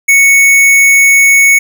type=tone; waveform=square; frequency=2217 Hz; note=C#7; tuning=in tune; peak=-4 dBFS; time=0.08-1.59 s; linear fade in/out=10 ms; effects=none